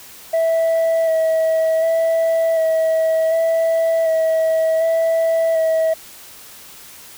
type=tone with vibrato; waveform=sine; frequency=650 Hz; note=E5; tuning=24 cents flat; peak=-11 dBFS; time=0.33-5.94 s; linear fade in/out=10 ms; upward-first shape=square; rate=0.67 Hz; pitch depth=15 cents each way; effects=tanh soft clip ceiling -13 dBFS + white hiss -40 dBFS RMS until 7.17 s